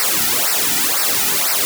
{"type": "noise with flanger", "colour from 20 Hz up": "white", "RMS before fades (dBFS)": -17, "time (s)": [0, 1.65], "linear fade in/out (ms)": 0, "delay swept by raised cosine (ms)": [0.29, 1.89], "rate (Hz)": 2, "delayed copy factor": -1, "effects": []}